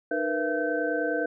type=tone cluster; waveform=sine; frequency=305.6 / 468.7 / 498.4 / 672 / 1538 Hz; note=D#4 / A#4 / B4 / E5 / G6; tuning=-31 / +9 / +16 / +33 / -33 cents; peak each=-31 dBFS; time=0.11-1.26 s; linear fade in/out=5 ms; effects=none